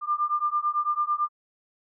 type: beating tone pair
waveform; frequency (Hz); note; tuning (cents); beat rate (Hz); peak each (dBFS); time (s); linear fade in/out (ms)
sine; 1193 / 1202; D6 / D6; +27 / +40; 9; -26; 0.01-1.29; 50
effects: none